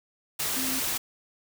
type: tone in noise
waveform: sine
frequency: 261.6 Hz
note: C4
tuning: in tune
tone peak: -33 dBFS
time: 0.56-0.8 s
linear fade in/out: 10 ms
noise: white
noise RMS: -29 dBFS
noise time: 0.39-0.98 s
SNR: -7 dB
effects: none